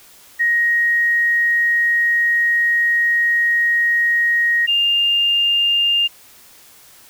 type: tone pair in turn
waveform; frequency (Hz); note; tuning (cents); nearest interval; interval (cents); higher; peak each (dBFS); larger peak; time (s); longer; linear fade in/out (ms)
sine; 1880 / 2806; A#6 / F7; +14 / +8; perfect fifth; 694; second; -13; neither; 0.39-4.67 / 4.67-6.08; first; 20
effects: white hiss -46 dBFS RMS until 7.09 s